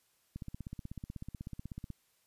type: click train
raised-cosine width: 5 ms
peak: -29 dBFS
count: 26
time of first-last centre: 0.36-1.903 s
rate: 16.2 Hz
effects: white hiss -73 dBFS RMS until 2.26 s + resampled to 32000 Hz